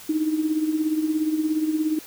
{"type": "tone with tremolo", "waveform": "sine", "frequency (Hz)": 311.1, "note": "D#4", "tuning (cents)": 0, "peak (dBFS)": -17, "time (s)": [0.09, 1.99], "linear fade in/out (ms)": 5, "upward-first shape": "triangle", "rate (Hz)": 17, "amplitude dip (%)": 70, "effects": ["white hiss -43 dBFS RMS until 2.06 s"]}